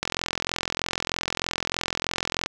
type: click train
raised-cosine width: 0.2 ms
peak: -7 dBFS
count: 106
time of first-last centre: 0.03-2.461 s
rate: 43.2 Hz
effects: none